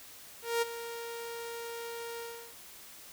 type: tone with ADSR envelope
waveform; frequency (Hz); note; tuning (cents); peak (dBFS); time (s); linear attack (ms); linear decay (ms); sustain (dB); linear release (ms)
sawtooth; 466.2; A#4; 0; -22; 0.42-2.55; 200; 18; -13; 350
effects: white hiss -51 dBFS RMS until 3.12 s